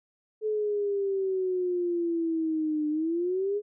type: exponential two-way sweep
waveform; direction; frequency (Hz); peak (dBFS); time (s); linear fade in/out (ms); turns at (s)
sine; down then up; 434.1 to 300 to 421; -25; 0.41-3.62; 50; 2.89
effects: none